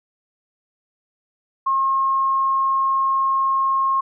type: tone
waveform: sine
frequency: 1076 Hz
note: C6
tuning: 48 cents sharp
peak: -16 dBFS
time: 1.66-4.01 s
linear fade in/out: 10 ms
effects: none